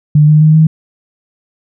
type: tone with pitch steps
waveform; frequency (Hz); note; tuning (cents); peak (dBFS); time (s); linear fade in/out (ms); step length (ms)
sine; 150 / 152.62 / 155.29 / 158; D3 / D#3 / D#3 / D#3; +37 / -33 / -3 / +27; -3; 0.15-0.67; 5; 130
effects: none